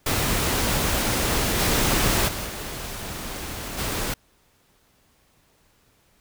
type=noise with level steps; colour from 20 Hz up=pink; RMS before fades=-23 / -21 / -30 / -33 / -27 dBFS; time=0.06-4.14 s; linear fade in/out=5 ms; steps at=1.58 / 2.27 / 2.46 / 3.77 s; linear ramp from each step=20 ms; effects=pink hiss -62 dBFS RMS until 6.2 s